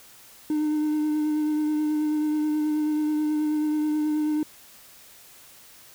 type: tone with vibrato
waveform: triangle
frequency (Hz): 303.8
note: D#4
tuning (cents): -41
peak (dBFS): -19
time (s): 0.5-4.43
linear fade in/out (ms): 2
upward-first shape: triangle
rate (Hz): 9.3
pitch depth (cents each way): 21
effects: tanh soft clip ceiling -15 dBFS + white hiss -50 dBFS RMS until 5.94 s